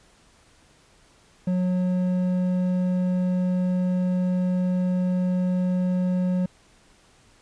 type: tone with hard clipping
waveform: sine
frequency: 181.9 Hz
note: F#3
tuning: 29 cents flat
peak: -22 dBFS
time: 1.47-6.46 s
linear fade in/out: 5 ms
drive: 6 dB
effects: pink hiss -57 dBFS RMS until 7.41 s + resampled to 22050 Hz